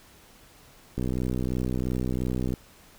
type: click train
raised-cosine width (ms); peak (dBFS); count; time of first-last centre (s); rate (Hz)
3; -16; 99; 0.98-2.538; 62.9
effects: pink hiss -54 dBFS RMS until 2.98 s